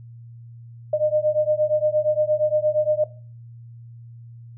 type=beating tone pair; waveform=sine; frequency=605 / 613.6 Hz; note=D#5 / D#5; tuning=-49 / -24 cents; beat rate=8.6 Hz; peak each=-21 dBFS; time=0.93-3.04 s; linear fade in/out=5 ms; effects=noise-tail reverb RT60 0.4 s tail -17 dB re dry + added 117 Hz sine -39 dBFS peak until 4.57 s